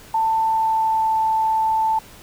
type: tone with pitch glide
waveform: sine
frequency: 890 to 882.3 Hz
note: A5 to A5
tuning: +20 to +5 cents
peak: -16 dBFS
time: 0.14-1.99 s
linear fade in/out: 5 ms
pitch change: -15 cents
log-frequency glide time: 0.37-1.19 s
effects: pink hiss -44 dBFS RMS until 2.22 s